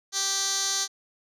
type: tone with band-pass filter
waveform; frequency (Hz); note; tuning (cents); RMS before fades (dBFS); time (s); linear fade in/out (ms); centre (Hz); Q
15% pulse; 392; G4; 0; -27; 0.12-0.88; 50; 5500; 4.4
effects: none